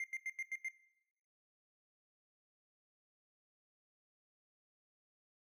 triangle tone bursts, 2100 Hz, C7, 6 cents sharp, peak -36 dBFS, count 6, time 0-0.685 s, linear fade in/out 2 ms, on 40 ms, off 89 ms, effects noise-tail reverb RT60 0.8 s tail -17 dB re dry

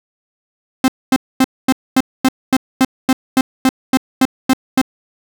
45% pulse tone bursts, 261.2 Hz, C4, 3 cents flat, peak -8 dBFS, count 15, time 0.84-4.815 s, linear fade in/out 2 ms, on 41 ms, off 240 ms, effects none

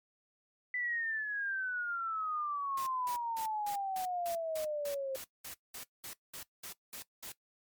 sine exponential sweep, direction down, 1999 to 527 Hz, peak -33 dBFS, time 0.74-5.16 s, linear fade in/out 2 ms
white noise bursts, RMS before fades -45 dBFS, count 16, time 2.77-7.322 s, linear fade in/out 5 ms, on 97 ms, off 200 ms
effects noise-tail reverb RT60 0.1 s tail -18 dB re dry + MP3 96 kbps

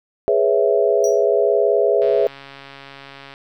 sine chord, C# minor seventh, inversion second, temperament equal, 415.3 / 493.9 / 554.4 / 659.3 Hz, G#4 / B4 / C#5 / E5, 0 / 0 / 0 / 0 cents, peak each -17 / -20 / -20 / -19 dBFS, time 0.28-2.27 s, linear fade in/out 0 ms
square tone with exponential decay, 5800 Hz, F#8, 35 cents flat, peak -24 dBFS, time 1.04-1.25 s, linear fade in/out 2 ms, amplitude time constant 44 ms
click train, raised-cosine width 0.3 ms, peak -22 dBFS, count 183, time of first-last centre 2.02-3.339 s, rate 138 Hz
effects none

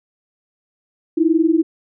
sine tone pair together, 314.2 / 335.2 Hz, D#4 / E4, +17 / +29 cents, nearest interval minor second, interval 112 cents, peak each -15 dBFS, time 1.17-1.63 s, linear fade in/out 10 ms, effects none

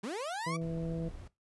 30% pulse linear sweep, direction up, 180 to 1174.7 Hz, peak -33 dBFS, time 0.03-0.57 s, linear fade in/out 10 ms
harmonic tone, 164.81 Hz, E3, in tune, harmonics 1 / 2 / 3 / 4, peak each -35 / -42 / -41 / -46 dBFS, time 0.46-1.09 s, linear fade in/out 10 ms
brown noise, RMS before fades -46 dBFS, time 0.61-1.28 s, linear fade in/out 5 ms
effects noise-tail reverb RT60 0.2 s tail -18 dB re dry + resampled to 24000 Hz

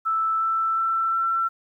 sine tone with pitch steps, 1318.5 / 1327.7 / 1336.9 / 1346.2 Hz, E6 / E6 / E6 / E6, 0 / +12 / +24 / +36 cents, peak -20 dBFS, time 0.05-1.49 s, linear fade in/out 20 ms, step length 360 ms, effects 10-bit

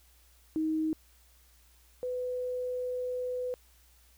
sine tone pair in turn, 314.9 / 499.9 Hz, D#4 / B4, +21 / +21 cents, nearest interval minor sixth, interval 800 cents, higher second, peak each -27 / -31 dBFS, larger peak first, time 0.56-0.93 / 2.03-3.54 s, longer second, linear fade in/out 0 ms, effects added 60 Hz sine -61 dBFS peak until 4.17 s + white hiss -64 dBFS RMS until 4.17 s

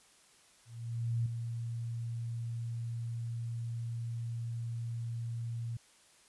sine tone with ADSR envelope, 116.54 Hz, A#2, in tune, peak -28 dBFS, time 0.65-5.77 s, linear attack 610 ms, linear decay 3 ms, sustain -7 dB, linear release 5 ms, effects white hiss -63 dBFS RMS until 6.28 s + resampled to 24000 Hz

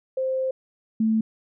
sine tone pair in turn, 523.3 / 220.8 Hz, C5 / A3, 0 / +6 cents, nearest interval octave + minor third, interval 1494 cents, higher first, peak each -22 / -18 dBFS, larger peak second, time 0.17-0.51 / 1-1.21 s, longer first, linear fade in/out 5 ms, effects none

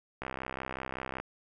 click train, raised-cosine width 0.5 ms, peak -21 dBFS, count 65, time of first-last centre 0.22-1.2 s, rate 65.3 Hz, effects none

